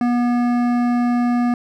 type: tone with hard clipping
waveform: sine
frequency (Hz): 242.1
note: B3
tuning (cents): -34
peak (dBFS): -17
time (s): 0.01-1.54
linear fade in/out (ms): 2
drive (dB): 13
effects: none